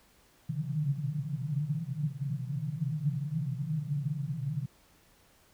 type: band-pass noise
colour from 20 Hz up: white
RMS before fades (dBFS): -33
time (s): 0.49-4.66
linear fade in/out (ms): 10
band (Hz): 130 to 160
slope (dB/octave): 96
effects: pink hiss -63 dBFS RMS until 5.53 s